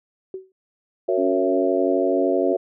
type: tone with exponential decay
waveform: sine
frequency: 378.1 Hz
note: F#4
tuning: 38 cents sharp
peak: -25 dBFS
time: 0.34-0.52 s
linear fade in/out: 2 ms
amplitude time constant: 39 ms
type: chord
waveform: sine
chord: F# dominant seventh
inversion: none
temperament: just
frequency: 370 / 462.5 / 555 / 666 Hz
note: F#4 / A#4 / C#5 / E5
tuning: 0 / -14 / +2 / +18 cents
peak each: -22 / -25 / -24 / -24 dBFS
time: 1.08-2.57 s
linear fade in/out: 10 ms
type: tone with tremolo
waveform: sine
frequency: 279 Hz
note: C#4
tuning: 11 cents sharp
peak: -22 dBFS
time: 1.17-2.54 s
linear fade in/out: 20 ms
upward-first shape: triangle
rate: 3.1 Hz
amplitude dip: 30%
effects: none